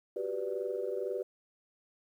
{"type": "chord", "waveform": "sine", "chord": "G major seventh", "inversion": "third", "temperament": "equal", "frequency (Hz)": [370, 392, 493.9, 587.3], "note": ["F#4", "G4", "B4", "D5"], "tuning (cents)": [0, 0, 0, 0], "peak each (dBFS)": [-40, -36, -36, -40], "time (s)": [0.16, 1.23], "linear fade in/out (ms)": 5, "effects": ["tanh soft clip ceiling -22 dBFS", "11-bit"]}